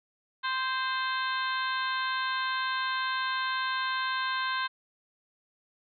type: harmonic tone with a mistuned harmonic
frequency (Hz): 520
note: C5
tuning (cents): -11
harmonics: 2 / 3 / 4 / 5 / 6 / 7 / 8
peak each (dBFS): -31 / -32 / -41 / -42 / -41 / -39 / -41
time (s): 0.43-4.68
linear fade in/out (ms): 20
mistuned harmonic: 3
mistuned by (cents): +16
effects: none